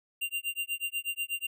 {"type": "tone with tremolo", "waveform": "square", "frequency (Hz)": 2782, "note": "F7", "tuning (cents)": -7, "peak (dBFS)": -29, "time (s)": [0.21, 1.47], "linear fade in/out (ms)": 10, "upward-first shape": "sine", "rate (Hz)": 8.2, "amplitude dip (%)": 100, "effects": []}